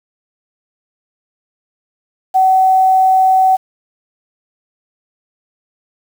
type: tone with quantisation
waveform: sine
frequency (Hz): 756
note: F#5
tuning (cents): +37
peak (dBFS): -7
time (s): 2.34-3.57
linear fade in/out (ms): 20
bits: 6
effects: none